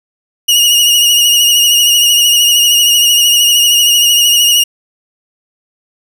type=tone with vibrato; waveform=sawtooth; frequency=2877 Hz; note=F#7; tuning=49 cents flat; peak=-3 dBFS; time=0.48-4.64 s; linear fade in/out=10 ms; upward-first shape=sine; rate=13 Hz; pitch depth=41 cents each way; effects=7-bit